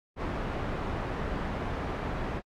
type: low-pass noise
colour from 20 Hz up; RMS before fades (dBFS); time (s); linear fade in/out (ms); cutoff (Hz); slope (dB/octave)
pink; -33; 0.16-2.42; 50; 1500; 12
effects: AAC 64 kbps